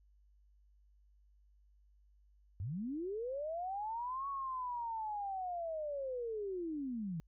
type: linear two-way sweep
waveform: sine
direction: up then down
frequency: 81.2 to 1120 to 153.8 Hz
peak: -37 dBFS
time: 2.6-7.2 s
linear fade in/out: 0 ms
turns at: 4.28 s
effects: added 50 Hz sine -64 dBFS peak until 7.27 s